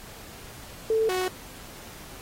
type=tone pair in turn; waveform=sine / sawtooth; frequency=443.1 / 369.3 Hz; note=A4 / F#4; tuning=+12 / -3 cents; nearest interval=minor third; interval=315 cents; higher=first; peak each=-20 / -21 dBFS; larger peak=first; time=0.9-1.09 / 1.09-1.28 s; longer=neither; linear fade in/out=2 ms; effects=pink hiss -45 dBFS RMS until 2.21 s + AAC 48 kbps